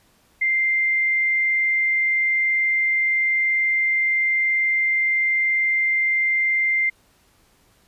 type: tone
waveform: sine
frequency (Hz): 2093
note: C7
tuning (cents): 0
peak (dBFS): -17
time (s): 0.41-6.9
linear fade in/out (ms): 10
effects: pink hiss -59 dBFS RMS until 7.87 s + resampled to 32000 Hz